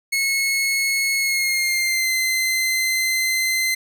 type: tone with pitch glide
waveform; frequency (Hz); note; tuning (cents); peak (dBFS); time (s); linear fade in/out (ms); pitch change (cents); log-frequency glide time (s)
sawtooth; 2184 to 2066; C#7 to C7; -26 to -22; -15; 0.12-3.75; 10; -96; 1.18-2.11
effects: none